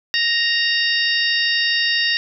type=harmonic tone with a mistuned harmonic; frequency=932.3 Hz; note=A#5; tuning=in tune; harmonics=2 / 3 / 4 / 5 / 6; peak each=-20 / -22 / -23 / -24 / -25 dBFS; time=0.14-2.17 s; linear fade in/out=0 ms; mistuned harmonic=6; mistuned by=-71 cents; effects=none